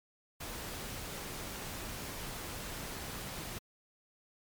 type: noise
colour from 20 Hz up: pink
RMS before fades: -42 dBFS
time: 0.4-3.59 s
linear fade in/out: 10 ms
effects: MP3 96 kbps